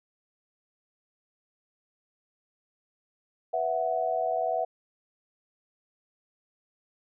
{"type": "chord", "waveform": "sine", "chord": "B suspended fourth", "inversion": "none", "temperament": "equal", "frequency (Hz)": [493.9, 659.3, 740], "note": ["B4", "E5", "F#5"], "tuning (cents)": [0, 0, 0], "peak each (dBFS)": [-34, -28, -29], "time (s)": [3.53, 4.65], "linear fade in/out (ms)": 10, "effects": []}